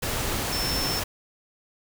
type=tone in noise; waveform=sine; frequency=5350 Hz; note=E8; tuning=25 cents sharp; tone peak=-28 dBFS; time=0.52-1 s; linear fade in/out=10 ms; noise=pink; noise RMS=-28 dBFS; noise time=0.02-1.04 s; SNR=-3 dB; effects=none